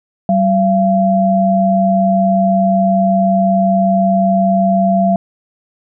sine tone pair together, 191.66 / 683 Hz, G3 / F5, -39 / -39 cents, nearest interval octave + minor seventh, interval 2200 cents, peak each -12 dBFS, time 0.29-5.16 s, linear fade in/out 2 ms, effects none

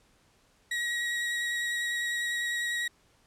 35% pulse tone with vibrato, 1904 Hz, A#6, 36 cents sharp, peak -27 dBFS, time 0.71-2.88 s, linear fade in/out 5 ms, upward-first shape square, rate 10 Hz, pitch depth 8 cents each way, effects pink hiss -65 dBFS RMS until 3.26 s + low-pass 10000 Hz 12 dB/octave

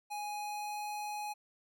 square tone with pitch glide, 831 to 835.8 Hz, G#5 to G#5, +1 to +11 cents, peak -38 dBFS, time 0.1-1.34 s, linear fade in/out 20 ms, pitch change +10 cents, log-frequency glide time 0.21-0.81 s, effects none

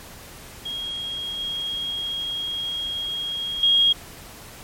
sine tone with level steps, 3269 Hz, G#7, 28 cents flat, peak -27 / -25 / -14 dBFS, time 0.65-3.93 s, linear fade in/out 10 ms, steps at 1.39 / 3.63 s, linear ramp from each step 2 ms, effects pink hiss -42 dBFS RMS until 4.63 s + MP3 64 kbps

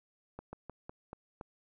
slowing click train, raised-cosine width 1 ms, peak -29 dBFS, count 6, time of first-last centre 0.39-1.412 s, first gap 140 ms, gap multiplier 1.19, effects none

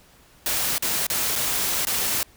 white noise with dropouts, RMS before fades -24 dBFS, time 0.46-2.23 s, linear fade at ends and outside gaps 1 ms, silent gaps 0.781-0.824 / 1.067-1.1 / 1.356-1.36 / 1.851-1.87 s, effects pink hiss -54 dBFS RMS until 2.36 s

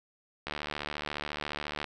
click train, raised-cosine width 0.3 ms, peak -18 dBFS, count 103, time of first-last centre 0.47-1.843 s, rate 74.3 Hz, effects none

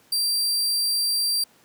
sawtooth tone, 4712 Hz, D8, 5 cents sharp, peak -18 dBFS, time 0.12-1.44 s, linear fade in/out 5 ms, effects pink hiss -57 dBFS RMS until 1.64 s + high-pass 150 Hz 12 dB/octave

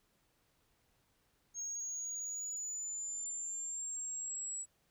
sine exponential sweep, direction up, 6510 to 7800 Hz, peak -37 dBFS, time 1.54-4.66 s, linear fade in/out 50 ms, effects tanh soft clip ceiling -35 dBFS + pink hiss -75 dBFS RMS until 4.9 s

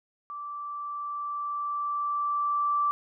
sine tone with level ramp, 1167 Hz, D6, 11 cents flat, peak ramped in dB -35 to -22 dBFS, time 0.3-2.91 s, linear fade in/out 0 ms, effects none

